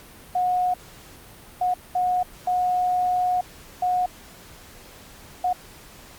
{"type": "tone bursts at uneven times", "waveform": "sine", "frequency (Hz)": 726, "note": "F#5", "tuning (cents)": -33, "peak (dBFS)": -19, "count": 6, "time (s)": [[0.35, 0.74], [1.61, 1.74], [1.95, 2.23], [2.47, 3.41], [3.82, 4.06], [5.44, 5.53]], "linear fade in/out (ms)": 5, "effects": ["pink hiss -46 dBFS RMS until 6.18 s", "Opus 48 kbps"]}